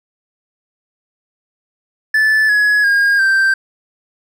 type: tone with pitch steps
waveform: triangle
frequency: 1745 / 1683.6 / 1624.4 / 1567.2 Hz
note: A6 / G#6 / G#6 / G6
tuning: -15 / +23 / -39 / -1 cents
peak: -8 dBFS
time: 2.14-3.54 s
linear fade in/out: 5 ms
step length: 350 ms
effects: none